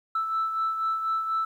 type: beating tone pair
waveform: sine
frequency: 1318.5 / 1322.6 Hz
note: E6 / E6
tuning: 0 / +5 cents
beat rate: 4.1 Hz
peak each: -24 / -33 dBFS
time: 0.15-1.45 s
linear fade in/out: 5 ms
effects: tanh soft clip ceiling -20 dBFS + 10-bit